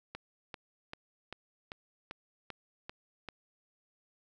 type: click train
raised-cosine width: 0.3 ms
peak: -25 dBFS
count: 9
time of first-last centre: 0.15-3.287 s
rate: 2.55 Hz
effects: none